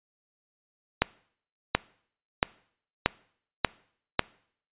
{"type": "accelerating click train", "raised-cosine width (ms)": 0.3, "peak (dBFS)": -3, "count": 6, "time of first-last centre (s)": [1.02, 4.194], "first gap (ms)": 730, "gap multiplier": 0.93, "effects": ["noise-tail reverb RT60 0.6 s tail -23 dB re dry", "resampled to 8000 Hz"]}